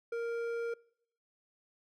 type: tone with hard clipping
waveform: sine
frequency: 466.2 Hz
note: A#4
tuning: in tune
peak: -35 dBFS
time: 0.12-0.74 s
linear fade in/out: 5 ms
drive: 8 dB
effects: noise-tail reverb RT60 0.7 s tail -24 dB re dry